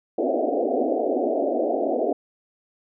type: band-pass noise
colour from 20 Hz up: white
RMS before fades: -23 dBFS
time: 0.18-2.13 s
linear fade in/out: 5 ms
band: 240 to 730 Hz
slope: 96 dB/octave
effects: none